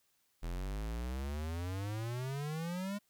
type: exponential sweep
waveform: square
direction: up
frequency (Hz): 41.12 to 207.7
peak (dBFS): -37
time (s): 0.42-2.99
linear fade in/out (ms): 20
effects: white hiss -75 dBFS RMS until 3.09 s